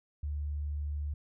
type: tone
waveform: sine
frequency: 73.42 Hz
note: D2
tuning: in tune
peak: -32 dBFS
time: 0.23-1.14 s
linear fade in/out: 5 ms
effects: none